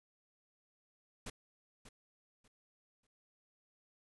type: noise with echo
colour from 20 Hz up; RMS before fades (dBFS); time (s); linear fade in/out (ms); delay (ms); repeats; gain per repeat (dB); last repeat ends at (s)
pink; -44; 1.26-1.3; 5; 590; 3; -12; 3.07
effects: resampled to 24000 Hz